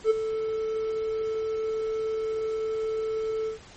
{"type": "tone with ADSR envelope", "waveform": "triangle", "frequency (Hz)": 440, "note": "A4", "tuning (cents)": 0, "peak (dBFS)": -13, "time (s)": [0.04, 3.59], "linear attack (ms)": 64, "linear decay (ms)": 17, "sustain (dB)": -11, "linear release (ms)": 120, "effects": ["pink hiss -49 dBFS RMS until 3.76 s", "MP3 32 kbps"]}